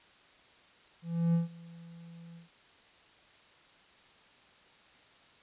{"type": "tone with ADSR envelope", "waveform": "triangle", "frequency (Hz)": 168.2, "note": "E3", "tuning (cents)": 35, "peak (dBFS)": -21, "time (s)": [1.02, 2.49], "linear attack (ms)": 320, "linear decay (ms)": 140, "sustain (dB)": -24, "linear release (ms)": 130, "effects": ["white hiss -60 dBFS RMS until 5.42 s", "resampled to 8000 Hz"]}